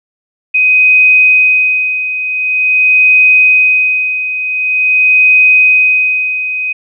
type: tone with tremolo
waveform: sine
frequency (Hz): 2510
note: D#7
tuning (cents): +15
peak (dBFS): -3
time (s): 0.54-6.73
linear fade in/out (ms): 10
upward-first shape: sine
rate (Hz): 0.46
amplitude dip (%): 70
effects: none